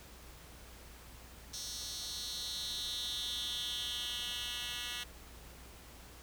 10% pulse tone with high-pass filter sweep, 242.7 Hz, B3, 30 cents flat, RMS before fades -40 dBFS, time 1.53-5.04 s, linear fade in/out 10 ms, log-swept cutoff 5000 to 2500 Hz, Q 4.4, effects added 60 Hz sine -55 dBFS peak until 6.22 s + pink hiss -55 dBFS RMS until 6.22 s

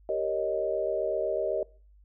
sine chord, Eb dominant seventh, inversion first, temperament equal, 392 / 466.2 / 554.4 / 622.3 Hz, G4 / Bb4 / Db5 / Eb5, 0 / 0 / 0 / 0 cents, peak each -33 / -33 / -33 / -29 dBFS, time 0.09-1.63 s, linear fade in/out 2 ms, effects noise-tail reverb RT60 0.4 s tail -22 dB re dry + added 50 Hz sine -54 dBFS peak until 2.04 s

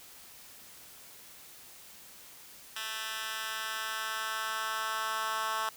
10% pulse tone with high-pass filter sweep, 220 Hz, A3, in tune, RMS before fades -35 dBFS, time 2.76-5.69 s, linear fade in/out 2 ms, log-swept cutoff 2100 to 1100 Hz, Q 1.8, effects white hiss -52 dBFS RMS until 5.76 s

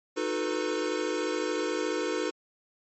square chord, B dominant seventh, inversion first, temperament equal with one note detuned, 311.1 / 362.6 / 440 / 493.9 Hz, D#4 / F#4 / A4 / B4, 0 / -35 / 0 / 0 cents, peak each -34 dBFS, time 0.16-2.31 s, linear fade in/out 20 ms, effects MP3 32 kbps

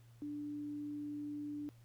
sine tone, 293.7 Hz, D4, in tune, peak -40 dBFS, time 0.22-1.69 s, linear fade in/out 0 ms, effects added 117 Hz sine -58 dBFS peak until 1.84 s + pink hiss -71 dBFS RMS until 1.84 s

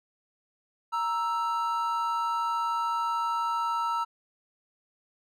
triangle tone pair together, 934 / 1320.9 Hz, A#5 / E6, +3 / +3 cents, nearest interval tritone, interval 600 cents, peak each -27 dBFS, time 0.92-4.05 s, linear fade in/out 20 ms, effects none

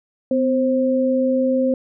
sine tone pair together, 254.7 / 528 Hz, C4 / C5, -46 / +16 cents, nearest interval octave + minor second, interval 1262 cents, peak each -18 dBFS, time 0.31-1.74 s, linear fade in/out 2 ms, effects none

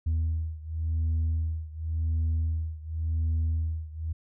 sine beating tone pair, 80 / 80.91 Hz, D#2 / E2, +49 / -32 cents, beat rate 0.91 Hz, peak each -26 / -28 dBFS, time 0.06-4.13 s, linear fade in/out 10 ms, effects tanh soft clip ceiling -22 dBFS

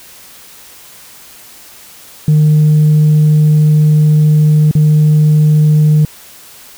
sine tone with dropouts, 152.3 Hz, D#3, 37 cents flat, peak -3 dBFS, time 2.28-6.05 s, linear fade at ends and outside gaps 2 ms, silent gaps 4.712-4.752 s, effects tanh soft clip ceiling -3 dBFS + white hiss -37 dBFS RMS until 6.77 s

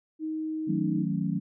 sine tone with pitch glide, 313.9 to 308 Hz, D#4 to D#4, +15 to -17 cents, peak -29 dBFS, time 0.19-1.06 s, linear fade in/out 50 ms, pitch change -32 cents, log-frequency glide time 0.76-0.82 s
sine chord, D# half-diminished seventh, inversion none, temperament equal with one note detuned, 157.74 / 185 / 220 / 277.2 Hz, D#3 / F#3 / A3 / C#4, +24 / 0 / 0 / 0 cents, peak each -31 / -29 / -33 / -34 dBFS, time 0.67-1.4 s, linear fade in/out 20 ms
effects none

